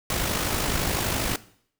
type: noise with amplitude modulation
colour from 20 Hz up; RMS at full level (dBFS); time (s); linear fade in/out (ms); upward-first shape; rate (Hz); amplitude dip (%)
pink; -24; 0.1-1.36; 2; sine; 52; 45
effects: noise-tail reverb RT60 0.6 s tail -18 dB re dry